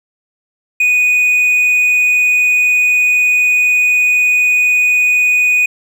triangle tone, 2479 Hz, D#7, 7 cents flat, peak -7 dBFS, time 0.8-5.66 s, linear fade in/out 5 ms, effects none

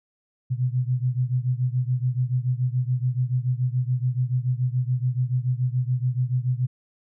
sine beating tone pair, 123.47 / 130.47 Hz, B2 / C3, 0 / -5 cents, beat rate 7 Hz, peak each -23 / -25 dBFS, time 0.5-6.67 s, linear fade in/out 20 ms, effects none

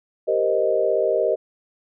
sine chord, C minor seventh, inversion second, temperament equal, 392 / 466.2 / 523.3 / 622.3 Hz, G4 / Bb4 / C5 / Eb5, 0 / 0 / 0 / 0 cents, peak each -24 / -23 / -24 / -21 dBFS, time 0.27-1.36 s, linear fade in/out 20 ms, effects none

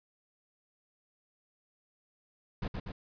brown noise with echo, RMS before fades -34 dBFS, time 2.62-2.68 s, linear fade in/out 5 ms, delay 120 ms, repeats 2, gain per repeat -3 dB, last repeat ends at 2.92 s, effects resampled to 11025 Hz

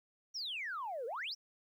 sine exponential two-way sweep, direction down then up, 5880 to 440 to 5880 Hz, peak -37 dBFS, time 0.34-1.35 s, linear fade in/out 20 ms, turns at 1.06 s, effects tanh soft clip ceiling -33 dBFS + 12-bit

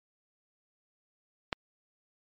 click, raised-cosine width 0.3 ms, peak -12 dBFS, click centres 1.528 s, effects MP3 32 kbps

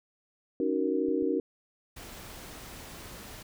sine chord, D# minor seventh, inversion third, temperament just, 280 / 311.1 / 373.4 / 466.7 Hz, C#4 / D#4 / F#4 / A#4, +18 / 0 / +16 / +2 cents, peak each -31 dBFS, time 0.6-1.4 s, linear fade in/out 2 ms
clicks, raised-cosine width 5 ms, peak -38 dBFS, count 2, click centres 1.086 / 1.225 s
pink noise, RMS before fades -45 dBFS, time 1.96-3.43 s, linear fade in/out 10 ms
effects none

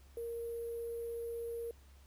sine tone with sample-and-hold, 466.2 Hz, A#4, in tune, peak -38 dBFS, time 0.17-1.71 s, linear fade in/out 2 ms, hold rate 11025 Hz, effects added 68 Hz sine -57 dBFS peak until 2.06 s + pink hiss -67 dBFS RMS until 2.06 s

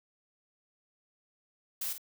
blue noise with echo, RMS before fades -35 dBFS, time 1.81-1.93 s, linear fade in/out 5 ms, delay 51 ms, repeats 1, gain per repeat -9 dB, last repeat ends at 1.981 s, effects none

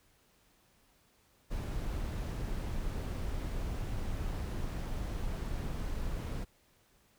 brown noise, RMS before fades -36 dBFS, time 1.5-6.45 s, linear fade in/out 20 ms, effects pink hiss -68 dBFS RMS until 7.18 s

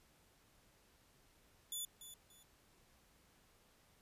10% pulse tone with echo, 3476 Hz, A7, 22 cents flat, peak -33 dBFS, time 1.72-1.85 s, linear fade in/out 2 ms, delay 290 ms, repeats 2, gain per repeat -11 dB, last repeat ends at 2.43 s, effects pink hiss -70 dBFS RMS until 4.01 s + resampled to 32000 Hz

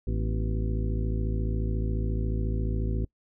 harmonic tone with a mistuned harmonic, 54.2 Hz, A1, 25 cents flat, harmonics 1 / 2 / 3 / 4 / 5 / 6 / 7 / 9, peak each -27 / -31 / -38 / -37 / -42 / -43 / -39 / -46 dBFS, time 0.07-3.05 s, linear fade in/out 5 ms, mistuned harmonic 4, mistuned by +140 cents, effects noise-tail reverb RT60 0.1 s tail -24 dB re dry

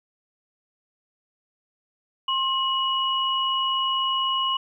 sine tone pair together, 1064 / 2920 Hz, C6 / F#7, +29 / -24 cents, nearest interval octave + perfect fourth, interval 1747 cents, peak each -24 dBFS, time 2.28-4.57 s, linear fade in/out 5 ms, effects 10-bit

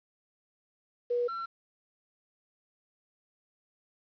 sine / triangle tone pair in turn, 483.9 / 1354.1 Hz, B4 / E6, -35 / +46 cents, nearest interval octave + tritone, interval 1781 cents, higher second, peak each -26 / -32 dBFS, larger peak first, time 1.1-1.28 / 1.28-1.46 s, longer neither, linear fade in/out 10 ms, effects resampled to 11025 Hz + 10-bit

